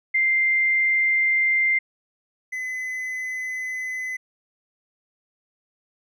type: tone pair in turn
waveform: sine / triangle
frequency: 2093 / 2023 Hz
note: C7 / B6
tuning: 0 / +41 cents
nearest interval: minor second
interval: 59 cents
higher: first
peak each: -17 / -25 dBFS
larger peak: first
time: 0.14-1.79 / 2.52-4.17 s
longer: neither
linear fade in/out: 10 ms
effects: none